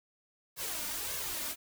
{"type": "noise with flanger", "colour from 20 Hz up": "white", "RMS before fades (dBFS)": -37, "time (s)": [0.56, 1.56], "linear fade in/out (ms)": 50, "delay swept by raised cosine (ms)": [1.8, 3.4], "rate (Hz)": 1.7, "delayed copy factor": 0.65, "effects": []}